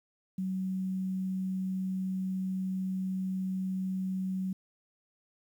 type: tone with quantisation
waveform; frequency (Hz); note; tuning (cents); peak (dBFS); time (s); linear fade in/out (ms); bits
sine; 188.1; F#3; +29; -30; 0.38-4.53; 5; 10
effects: none